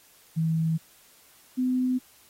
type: tone pair in turn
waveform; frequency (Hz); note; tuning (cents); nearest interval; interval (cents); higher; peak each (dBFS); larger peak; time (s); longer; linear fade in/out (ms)
sine; 161.6 / 254; E3 / B3; -34 / +49; minor sixth; 783; second; -22; neither; 0.36-0.78 / 1.57-1.99; neither; 20
effects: white hiss -57 dBFS RMS until 2.29 s + AAC 48 kbps